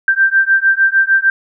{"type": "beating tone pair", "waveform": "sine", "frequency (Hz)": [1568, 1574.6], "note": ["G6", "G6"], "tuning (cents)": [0, 7], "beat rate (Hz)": 6.6, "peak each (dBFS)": -12, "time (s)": [0.08, 1.3], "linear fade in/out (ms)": 2, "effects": []}